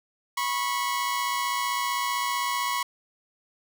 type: tone pair together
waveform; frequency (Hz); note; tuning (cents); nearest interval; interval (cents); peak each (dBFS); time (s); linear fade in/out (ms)
sawtooth; 980 / 1095.6; B5 / C#6; -14 / -21; major second; 193; -25 / -24; 0.37-2.83; 5
effects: none